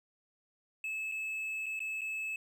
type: tone with dropouts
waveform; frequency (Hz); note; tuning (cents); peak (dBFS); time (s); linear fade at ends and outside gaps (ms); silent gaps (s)
triangle; 2600; E7; -24; -33; 0.84-2.36; 2; 1.116-1.12 / 1.66-1.664 / 1.793-1.803 / 2.01-2.016
effects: none